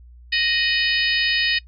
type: harmonic tone with a mistuned harmonic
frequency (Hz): 622.3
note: D#5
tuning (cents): 0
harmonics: 3 / 4 / 5 / 6 / 7 / 8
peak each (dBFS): -23 / -24 / -25 / -26 / -26 / -27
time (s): 0.32-1.59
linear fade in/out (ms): 10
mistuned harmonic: 5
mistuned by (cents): -74
effects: noise-tail reverb RT60 0.1 s tail -22 dB re dry + added 60 Hz sine -42 dBFS peak until 1.67 s